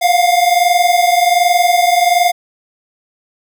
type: tone pair together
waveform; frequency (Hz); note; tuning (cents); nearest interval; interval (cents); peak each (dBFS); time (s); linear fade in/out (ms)
square; 698.5 / 719.8; F5 / F#5; 0 / -48; minor second; 52; -12 / -14; 0.01-2.32; 20
effects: none